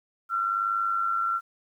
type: tone with amplitude modulation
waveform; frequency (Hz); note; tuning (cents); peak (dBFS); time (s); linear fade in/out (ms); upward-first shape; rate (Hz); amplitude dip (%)
sine; 1361; F6; -45; -21; 0.29-1.41; 50; sine; 101; 55
effects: 10-bit